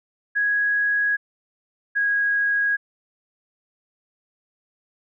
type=tone pair in turn; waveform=sine; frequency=1661.2 / 1647.8 Hz; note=G#6 / G#6; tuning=0 / -14 cents; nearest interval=unison; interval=14 cents; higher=first; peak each=-18 dBFS; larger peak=neither; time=0.35-1.17 / 1.95-2.77 s; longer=neither; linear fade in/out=20 ms; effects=none